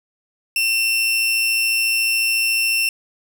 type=tone with amplitude modulation; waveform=sawtooth; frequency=2700 Hz; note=E7; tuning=41 cents sharp; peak=-12 dBFS; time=0.56-2.89 s; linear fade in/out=2 ms; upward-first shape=sine; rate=114 Hz; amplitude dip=25%; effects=none